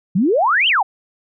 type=exponential two-way sweep; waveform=sine; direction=up then down; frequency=165.3 to 3217 to 706 Hz; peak=-12 dBFS; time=0.15-0.83 s; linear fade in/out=10 ms; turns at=0.68 s; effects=none

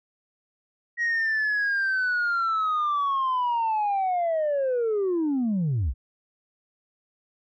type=linear sweep; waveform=sine; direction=down; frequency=1900 to 52.4 Hz; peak=-20 dBFS; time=0.97-5.94 s; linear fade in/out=50 ms; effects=tanh soft clip ceiling -20 dBFS

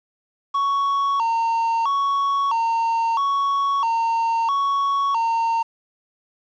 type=tone with vibrato; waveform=triangle; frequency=1010 Hz; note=B5; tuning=39 cents sharp; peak=-16 dBFS; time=0.54-5.63 s; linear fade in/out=10 ms; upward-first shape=square; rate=0.76 Hz; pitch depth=170 cents each way; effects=resampled to 16000 Hz + 8-bit

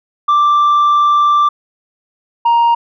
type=tone pair in turn; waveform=sine; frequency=1176 / 936.6 Hz; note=D6 / A#5; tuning=+2 / +8 cents; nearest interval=major third; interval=394 cents; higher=first; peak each=-5 dBFS; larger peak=neither; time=0.28-1.49 / 2.45-2.75 s; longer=first; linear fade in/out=10 ms; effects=tanh soft clip ceiling -7 dBFS

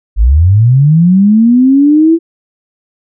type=linear sweep; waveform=sine; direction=up; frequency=46.69 to 336.6 Hz; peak=-3 dBFS; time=0.16-2.19 s; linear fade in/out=50 ms; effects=none

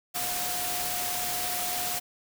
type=tone in noise; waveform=sine; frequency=718 Hz; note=F5; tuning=48 cents sharp; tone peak=-36 dBFS; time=0.14-2 s; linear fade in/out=20 ms; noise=white; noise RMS=-31 dBFS; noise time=0.14-2 s; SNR=-8 dB; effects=none

